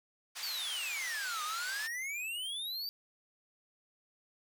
white band-pass noise, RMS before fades -43 dBFS, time 0.35-1.88 s, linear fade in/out 20 ms, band 1100 to 5800 Hz, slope 12 dB/octave
square exponential two-way sweep, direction down then up, 4699 to 1200 to 4699 Hz, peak -37 dBFS, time 0.43-2.89 s, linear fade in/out 0 ms, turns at 1.43 s
effects none

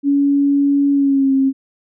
sine tone with pitch glide, 282 to 268.8 Hz, C#4 to C4, +30 to +47 cents, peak -11 dBFS, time 0.03-1.53 s, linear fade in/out 50 ms, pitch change -83 cents, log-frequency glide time 0.92-1.32 s, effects none

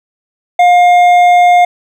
sine tone with hard clipping, 710 Hz, F5, 28 cents sharp, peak -5 dBFS, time 0.59-1.65 s, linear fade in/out 5 ms, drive 7 dB, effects none

